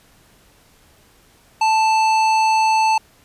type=tone with hard clipping; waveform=triangle; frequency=880 Hz; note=A5; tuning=in tune; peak=-15 dBFS; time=1.61-2.98 s; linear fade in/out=5 ms; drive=17 dB; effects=pink hiss -53 dBFS RMS until 3.24 s + resampled to 32000 Hz